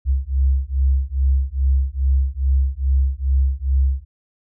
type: beating tone pair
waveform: sine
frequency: 65.9 / 68.3 Hz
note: C2 / C#2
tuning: +13 / -25 cents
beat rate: 2.4 Hz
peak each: -18 dBFS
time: 0.05-4.05 s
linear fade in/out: 50 ms
effects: none